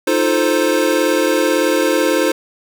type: chord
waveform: square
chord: F dominant seventh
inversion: third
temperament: equal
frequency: 311.1 / 349.2 / 440 / 523.3 Hz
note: Eb4 / F4 / A4 / C5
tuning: 0 / 0 / 0 / 0 cents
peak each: -19 / -20 / -21 / -18 dBFS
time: 0.07-2.32 s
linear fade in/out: 5 ms
effects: none